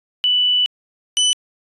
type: tone pair in turn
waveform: sine / sawtooth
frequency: 2973 / 2992 Hz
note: F#7 / F#7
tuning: +8 / +19 cents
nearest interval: unison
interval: 11 cents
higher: second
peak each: -13 / -10 dBFS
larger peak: second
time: 0.24-0.66 / 1.17-1.33 s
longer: first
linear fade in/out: 0 ms
effects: resampled to 24000 Hz